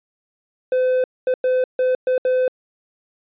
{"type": "tone bursts at uneven times", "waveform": "triangle", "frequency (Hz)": 510, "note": "C5", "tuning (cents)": -44, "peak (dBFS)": -13, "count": 6, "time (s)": [[0.72, 1.04], [1.27, 1.34], [1.44, 1.64], [1.79, 1.95], [2.07, 2.18], [2.25, 2.48]], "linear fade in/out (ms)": 2, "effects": ["resampled to 8000 Hz"]}